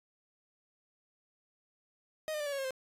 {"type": "tone with pitch steps", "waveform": "45% pulse", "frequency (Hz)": [624, 605.9, 588.3, 571.2, 554.6, 538.5, 522.9], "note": ["D#5", "D#5", "D5", "D5", "C#5", "C5", "C5"], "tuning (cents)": [5, -46, 3, -48, 1, 50, -1], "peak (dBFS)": -34, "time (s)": [2.28, 2.707], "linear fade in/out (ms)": 0, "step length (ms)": 61, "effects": ["resampled to 32000 Hz"]}